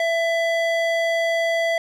square tone with band-pass filter, 666 Hz, E5, 18 cents sharp, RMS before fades -21 dBFS, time 0-1.78 s, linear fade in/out 2 ms, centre 1500 Hz, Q 1, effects none

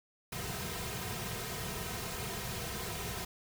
pink noise with comb filter, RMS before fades -39 dBFS, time 0.32-3.25 s, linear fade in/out 5 ms, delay 3.5 ms, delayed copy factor -0.8, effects none

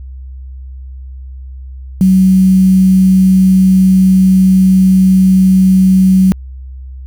sine tone with quantisation, 188.1 Hz, F#3, 29 cents sharp, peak -4 dBFS, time 2.01-6.32 s, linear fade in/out 0 ms, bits 5, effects added 65 Hz sine -25 dBFS peak until 7.06 s

